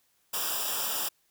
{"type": "noise with comb filter", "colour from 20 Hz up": "white", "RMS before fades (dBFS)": -31, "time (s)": [0.33, 1.09], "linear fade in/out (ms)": 10, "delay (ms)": 0.47, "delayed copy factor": -0.95, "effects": ["white hiss -70 dBFS RMS until 1.3 s"]}